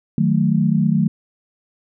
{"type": "chord", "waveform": "sine", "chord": "D# diminished", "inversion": "none", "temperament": "equal", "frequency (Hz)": [155.56, 185, 220], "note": ["D#3", "F#3", "A3"], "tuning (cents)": [0, 0, 0], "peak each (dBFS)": -18, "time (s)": [0.18, 1.08], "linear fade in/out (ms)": 2, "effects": []}